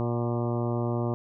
harmonic tone with a mistuned harmonic, 118.8 Hz, A#2, 33 cents sharp, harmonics 1 / 2 / 3 / 4 / 5 / 6 / 7 / 8 / 9 / 10, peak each -28 / -32 / -32 / -38 / -36 / -40 / -43 / -43 / -43 / -45 dBFS, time 0-1.14 s, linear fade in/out 0 ms, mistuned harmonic 6, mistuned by +23 cents, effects none

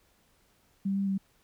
sine tone with pitch steps, 195.6 / 197.1 / 193.9 Hz, G3 / G3 / G3, -4 / +10 / -19 cents, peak -26 dBFS, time 0.85-1.18 s, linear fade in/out 10 ms, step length 110 ms, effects pink hiss -67 dBFS RMS until 1.43 s

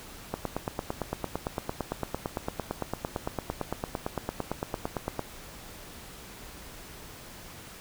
click train, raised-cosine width 1 ms, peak -15 dBFS, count 44, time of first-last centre 0.34-5.193 s, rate 8.86 Hz, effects pink hiss -46 dBFS RMS until 7.8 s

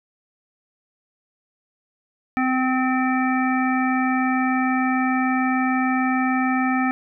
harmonic tone, 258.1 Hz, C4, 23 cents flat, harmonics 1 / 3 / 5 / 7 / 9, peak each -20 / -25 / -27 / -28 / -30 dBFS, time 2.37-6.91 s, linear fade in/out 0 ms, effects none

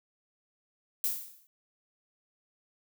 violet noise with exponential decay, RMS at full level -27 dBFS, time 1.04-1.47 s, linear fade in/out 1 ms, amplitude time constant 93 ms, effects none

